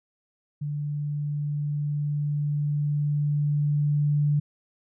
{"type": "tone with level ramp", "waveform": "sine", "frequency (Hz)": 146.83, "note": "D3", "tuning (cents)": 0, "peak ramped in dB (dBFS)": [-27, -19], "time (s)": [0.61, 4.4], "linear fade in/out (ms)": 10, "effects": []}